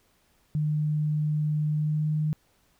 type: tone with pitch glide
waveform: sine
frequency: 151.5 to 153.26 Hz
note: D#3 to D#3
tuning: -46 to -26 cents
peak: -23 dBFS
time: 0.55-2.33 s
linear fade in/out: 0 ms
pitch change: +20 cents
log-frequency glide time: 1.72-2.09 s
effects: pink hiss -66 dBFS RMS until 2.79 s